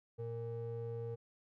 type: ring-modulated tone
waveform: triangle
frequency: 174.61 Hz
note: F3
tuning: in tune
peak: -34 dBFS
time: 0.18-1.16 s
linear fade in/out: 20 ms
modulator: 290 Hz
effects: none